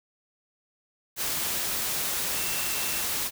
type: tone in noise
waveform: sine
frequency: 2693 Hz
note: E7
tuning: 36 cents sharp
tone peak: -38 dBFS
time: 2.32-3.04 s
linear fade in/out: 50 ms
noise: white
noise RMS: -29 dBFS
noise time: 1.16-3.31 s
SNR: -12 dB
effects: none